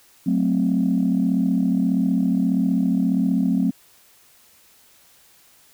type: chord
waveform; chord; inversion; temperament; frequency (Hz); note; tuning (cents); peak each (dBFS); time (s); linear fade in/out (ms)
sine; F# diminished; none; equal; 185 / 220 / 261.6; F#3 / A3 / C4; 0 / 0 / 0; -20 / -22 / -20; 0.26-3.71; 10
effects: tanh soft clip ceiling -10 dBFS + white hiss -54 dBFS RMS until 5.73 s